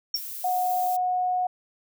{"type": "tone with exponential decay", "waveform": "sine", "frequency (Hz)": 5510, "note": "F8", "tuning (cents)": -24, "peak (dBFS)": -19, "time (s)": [0.14, 0.23], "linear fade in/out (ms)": 5, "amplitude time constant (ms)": 18}
{"type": "noise", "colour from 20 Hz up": "violet", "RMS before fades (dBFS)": -36, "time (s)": [0.15, 0.97], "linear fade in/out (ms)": 10}
{"type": "tone", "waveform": "sine", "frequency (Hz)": 730, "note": "F#5", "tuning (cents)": -24, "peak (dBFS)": -22, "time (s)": [0.44, 1.47], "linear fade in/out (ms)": 5}
{"effects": []}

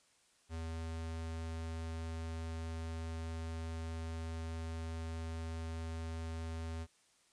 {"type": "tone", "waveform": "square", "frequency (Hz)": 81.6, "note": "E2", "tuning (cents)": -17, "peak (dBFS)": -40, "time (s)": [0.49, 6.87], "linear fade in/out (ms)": 50, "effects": ["white hiss -70 dBFS RMS until 7.32 s", "resampled to 22050 Hz"]}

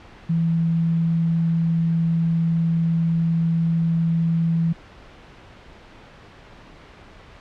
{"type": "tone", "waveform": "sine", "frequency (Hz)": 165.5, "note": "E3", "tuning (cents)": 7, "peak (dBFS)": -17, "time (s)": [0.29, 4.73], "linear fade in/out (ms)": 10, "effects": ["pink hiss -45 dBFS RMS until 7.4 s", "low-pass 3000 Hz 12 dB/octave"]}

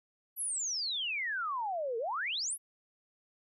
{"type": "exponential two-way sweep", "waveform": "sine", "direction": "down then up", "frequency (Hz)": [12000, 440, 12000], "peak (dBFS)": -32, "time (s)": [0.36, 2.58], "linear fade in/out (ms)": 50, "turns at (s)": 1.98, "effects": []}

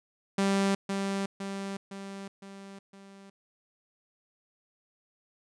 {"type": "tone with echo", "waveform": "sawtooth", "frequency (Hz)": 196.4, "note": "G3", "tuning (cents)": 4, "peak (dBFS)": -20, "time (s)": [0.38, 0.75], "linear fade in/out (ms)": 5, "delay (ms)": 510, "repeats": 5, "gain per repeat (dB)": -5, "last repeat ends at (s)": 3.3, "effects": ["resampled to 22050 Hz"]}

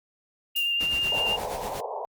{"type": "tone with vibrato", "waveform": "sine", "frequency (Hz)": 2797, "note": "F7", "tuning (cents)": 2, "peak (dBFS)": -23, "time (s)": [0.55, 1.37], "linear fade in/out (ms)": 20, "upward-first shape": "square", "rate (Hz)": 9.2, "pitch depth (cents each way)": 10}
{"type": "noise with exponential decay", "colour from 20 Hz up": "violet", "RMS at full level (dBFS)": -31, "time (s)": [0.56, 0.88], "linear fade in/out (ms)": 2, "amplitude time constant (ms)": 68}
{"type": "noise with tremolo", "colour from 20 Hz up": "pink", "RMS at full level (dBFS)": -36, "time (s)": [0.8, 1.81], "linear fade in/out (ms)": 10, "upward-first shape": "sine", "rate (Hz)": 8.5, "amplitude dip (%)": 60}
{"type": "band-pass noise", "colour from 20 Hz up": "white", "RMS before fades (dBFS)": -33, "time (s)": [1.12, 2.05], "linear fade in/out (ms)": 0, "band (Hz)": [410, 1000], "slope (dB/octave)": 96}
{"effects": ["Opus 48 kbps"]}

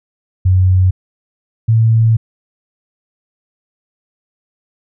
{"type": "tone pair in turn", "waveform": "sine", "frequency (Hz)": [92.6, 112.79], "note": ["F#2", "A2"], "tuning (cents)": [2, 43], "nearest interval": "minor third", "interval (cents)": 341, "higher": "second", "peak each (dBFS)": -7, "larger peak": "neither", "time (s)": [[0.45, 0.91], [1.68, 2.17]], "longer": "second", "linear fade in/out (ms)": 10, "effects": []}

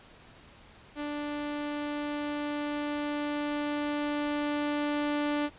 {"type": "tone with level ramp", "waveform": "sawtooth", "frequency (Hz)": 293.7, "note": "D4", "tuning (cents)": 0, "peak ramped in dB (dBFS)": [-29, -23], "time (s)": [0.95, 5.5], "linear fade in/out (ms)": 50, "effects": ["pink hiss -54 dBFS RMS until 5.58 s", "resampled to 8000 Hz"]}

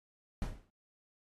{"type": "noise with exponential decay", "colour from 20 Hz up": "brown", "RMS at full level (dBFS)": -32, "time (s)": [0.42, 0.7], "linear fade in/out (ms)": 1, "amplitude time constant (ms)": 59, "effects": ["AAC 32 kbps"]}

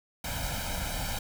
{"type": "noise with comb filter", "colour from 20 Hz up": "pink", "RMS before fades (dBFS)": -33, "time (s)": [0.24, 1.19], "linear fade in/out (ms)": 5, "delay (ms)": 1.3, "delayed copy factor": 0.85, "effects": []}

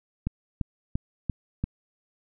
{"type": "click train", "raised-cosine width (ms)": 5, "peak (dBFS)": -14, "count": 5, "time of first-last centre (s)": [0.27, 1.64], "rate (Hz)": 2.92, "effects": []}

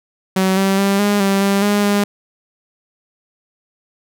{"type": "tone with pitch steps", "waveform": "sawtooth", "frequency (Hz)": [189.1, 193.9, 197.5, 204.7, 196.1, 198.1, 205.2, 203.5], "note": ["F#3", "G3", "G3", "G#3", "G3", "G3", "G#3", "G#3"], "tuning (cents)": [38, -19, 13, -25, 1, 18, -21, -35], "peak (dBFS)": -9, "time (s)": [0.36, 2.04], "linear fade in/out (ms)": 5, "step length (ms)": 210, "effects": []}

